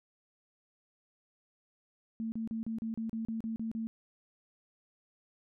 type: tone bursts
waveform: sine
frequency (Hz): 224.5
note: A3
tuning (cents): +35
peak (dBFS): -33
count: 11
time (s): 2.2-3.87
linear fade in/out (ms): 0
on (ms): 120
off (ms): 35
effects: none